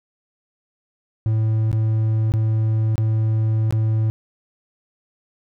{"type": "tone with dropouts", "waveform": "triangle", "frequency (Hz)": 110, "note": "A2", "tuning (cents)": 0, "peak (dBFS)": -14, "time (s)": [1.26, 4.1], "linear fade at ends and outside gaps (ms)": 0, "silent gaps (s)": [[1.715, 1.729], [2.32, 2.338], [2.956, 2.98], [3.708, 3.725]], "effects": []}